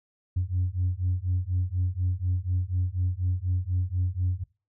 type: beating tone pair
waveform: sine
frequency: 88.9 / 93 Hz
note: F2 / F#2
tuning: +31 / +9 cents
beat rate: 4.1 Hz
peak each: -26 dBFS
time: 0.36-4.44 s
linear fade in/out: 10 ms
effects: noise-tail reverb RT60 0.3 s tail -23 dB re dry + tanh soft clip ceiling -19 dBFS